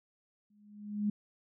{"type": "tone with exponential growth", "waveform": "sine", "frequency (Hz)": 207.7, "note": "G#3", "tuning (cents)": 0, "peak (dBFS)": -26, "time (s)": [0.5, 1.1], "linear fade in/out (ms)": 5, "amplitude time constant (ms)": 130, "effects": []}